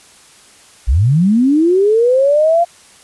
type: linear sweep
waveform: sine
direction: up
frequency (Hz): 49.51 to 699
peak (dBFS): -8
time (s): 0.87-2.65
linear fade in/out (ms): 20
effects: white hiss -44 dBFS RMS until 3.03 s + resampled to 24000 Hz